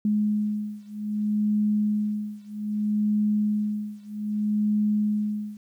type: beating tone pair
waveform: sine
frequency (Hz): 210 / 210.63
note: G#3 / G#3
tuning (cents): +19 / +25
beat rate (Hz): 0.63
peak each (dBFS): -25 / -26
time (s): 0.05-5.57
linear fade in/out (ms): 2
effects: 10-bit